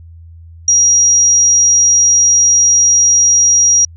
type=tone; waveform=sine; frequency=5720 Hz; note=F8; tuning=41 cents sharp; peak=-6 dBFS; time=0.68-3.85 s; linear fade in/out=2 ms; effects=added 83 Hz sine -33 dBFS peak until 3.96 s